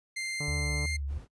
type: tone with pitch glide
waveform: sawtooth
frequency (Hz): 2093 to 2106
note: C7 to C7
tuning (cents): 0 to +11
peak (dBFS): -29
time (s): 0.16-0.97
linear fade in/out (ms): 10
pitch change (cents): +11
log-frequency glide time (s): 0.59-0.84
type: harmonic tone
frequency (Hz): 146.83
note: D3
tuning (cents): 0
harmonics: 1 / 2 / 3 / 4 / 5 / 6 / 7 / 8 / 9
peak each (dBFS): -34 / -44 / -44 / -46 / -51 / -53 / -52 / -57 / -58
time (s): 0.4-0.86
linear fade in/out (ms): 5
type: tone with vibrato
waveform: sine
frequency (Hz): 73.42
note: D2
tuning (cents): 0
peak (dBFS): -31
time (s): 0.48-1.18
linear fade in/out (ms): 0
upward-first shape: sine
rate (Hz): 3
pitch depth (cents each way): 110
type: noise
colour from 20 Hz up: brown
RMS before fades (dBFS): -47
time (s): 1.07-1.28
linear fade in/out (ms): 50
effects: noise-tail reverb RT60 0.1 s tail -25 dB re dry + resampled to 24000 Hz